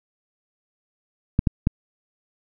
clicks, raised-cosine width 5 ms, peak -5 dBFS, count 3, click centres 1.391 / 1.472 / 1.671 s, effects none

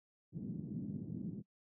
pink band-pass noise, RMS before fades -43 dBFS, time 0.32-1.43 s, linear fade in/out 50 ms, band 140 to 250 Hz, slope 24 dB/octave, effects noise-tail reverb RT60 0.1 s tail -24 dB re dry

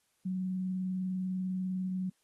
sine tone with vibrato, 185.6 Hz, F#3, 6 cents sharp, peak -31 dBFS, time 0.25-2.1 s, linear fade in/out 10 ms, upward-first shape sine, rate 20 Hz, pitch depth 34 cents each way, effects white hiss -75 dBFS RMS until 2.23 s + AAC 32 kbps

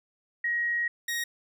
sine / sawtooth tone pair in turn, 1892 / 1880 Hz, A#6 / A#6, +25 / +14 cents, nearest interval unison, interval 11 cents, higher first, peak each -25 dBFS, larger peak neither, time 0.44-0.88 / 1.08-1.24 s, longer first, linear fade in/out 5 ms, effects none

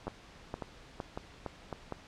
two click trains, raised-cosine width 1 ms, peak -22 / -23 dBFS, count 5 / 4, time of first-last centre 0.08-1.923 / 0.07-1.727 s, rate 2.17 / 1.81 Hz, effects pink hiss -54 dBFS RMS until 2.07 s + low-pass 5000 Hz 12 dB/octave

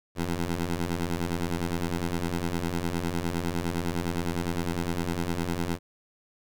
15% pulse ring-modulated tone, 87.31 Hz, F2, in tune, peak -18 dBFS, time 0.15-5.79 s, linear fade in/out 50 ms, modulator 82.4 Hz, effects none

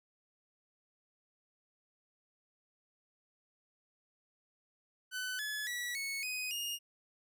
sawtooth tone with pitch steps, 1506 / 1710.1 / 1941.8 / 2205 / 2504 / 2843 Hz, F#6 / A6 / B6 / C#7 / D#7 / F7, +30 / -50 / -30 / -10 / +10 / +30 cents, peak -33 dBFS, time 5.11-6.79 s, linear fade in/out 50 ms, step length 280 ms, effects none

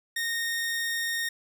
sawtooth tone, 1849 Hz, A#6, 15 cents flat, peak -24 dBFS, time 0.16-1.29 s, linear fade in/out 5 ms, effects none

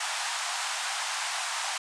pink band-pass noise, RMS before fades -32 dBFS, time 0-1.78 s, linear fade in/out 5 ms, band 720 to 9400 Hz, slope 48 dB/octave, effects none

